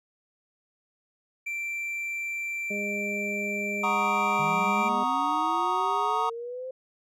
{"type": "tone", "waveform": "triangle", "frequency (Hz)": 2349, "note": "D7", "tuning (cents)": 0, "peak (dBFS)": -28, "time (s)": [1.46, 4.89], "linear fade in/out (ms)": 10}
{"type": "harmonic tone", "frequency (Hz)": 204.2, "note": "G#3", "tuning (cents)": -29, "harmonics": [1, 2, 3], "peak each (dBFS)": [-34, -36, -37], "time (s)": [2.7, 5.04], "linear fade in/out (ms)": 10}
{"type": "chord", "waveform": "triangle", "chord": "D# minor seventh", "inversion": "first", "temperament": "equal", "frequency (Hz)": [740, 932.3, 1108.7, 1244.5], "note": ["F#5", "A#5", "C#6", "D#6"], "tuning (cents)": [0, 0, 0, 0], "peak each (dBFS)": [-30, -26, -29, -27], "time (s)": [3.83, 6.3], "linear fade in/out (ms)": 10}
{"type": "linear sweep", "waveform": "sine", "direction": "up", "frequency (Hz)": [146.83, 523.3], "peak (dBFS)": -33, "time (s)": [4.39, 6.71], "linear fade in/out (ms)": 5}
{"effects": []}